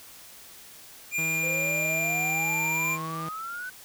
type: tone with pitch glide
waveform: square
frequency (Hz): 2400 to 2378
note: D7 to D7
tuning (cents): +37 to +21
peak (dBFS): -26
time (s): 1.11-2.98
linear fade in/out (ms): 50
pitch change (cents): -16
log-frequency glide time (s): 1.31-2.46
type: tone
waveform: sawtooth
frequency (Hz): 161.3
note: E3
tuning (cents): -37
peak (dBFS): -30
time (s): 1.18-3.29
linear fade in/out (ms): 5
type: exponential sweep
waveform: sine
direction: up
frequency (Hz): 502 to 1520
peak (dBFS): -33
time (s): 1.43-3.7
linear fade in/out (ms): 10
effects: white hiss -48 dBFS RMS until 3.84 s